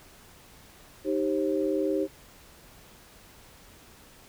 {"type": "chord", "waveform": "sine", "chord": "C minor", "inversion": "first", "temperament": "equal with one note detuned", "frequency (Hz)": [311.1, 392, 535.2], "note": ["Eb4", "G4", "C5"], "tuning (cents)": [0, 0, 39], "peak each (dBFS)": [-28, -28, -30], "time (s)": [1.04, 2.08], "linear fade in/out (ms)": 50, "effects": ["pink hiss -53 dBFS RMS until 4.28 s"]}